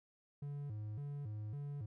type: tone with vibrato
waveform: triangle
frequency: 123.47 Hz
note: B2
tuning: in tune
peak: -39 dBFS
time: 0.42-1.86 s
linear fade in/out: 5 ms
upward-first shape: square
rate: 1.8 Hz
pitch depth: 260 cents each way
effects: none